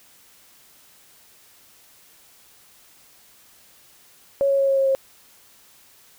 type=tone with pitch steps; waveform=sine; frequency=554.4 / 550.9 / 547.4 / 543.9 / 540.5 / 537.1 Hz; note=C#5 / C#5 / C#5 / C#5 / C#5 / C5; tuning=0 / -11 / -22 / -33 / -44 / +45 cents; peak=-16 dBFS; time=4.41-4.95 s; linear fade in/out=0 ms; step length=90 ms; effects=white hiss -53 dBFS RMS until 6.18 s